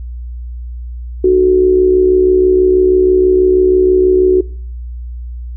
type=tone with amplitude modulation; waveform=sine; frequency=370 Hz; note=F#4; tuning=in tune; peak=-3 dBFS; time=1.24-4.41 s; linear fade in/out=5 ms; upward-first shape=sine; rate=66.2 Hz; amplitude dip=55%; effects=noise-tail reverb RT60 0.5 s tail -23 dB re dry + added 60 Hz sine -22 dBFS peak until 5.56 s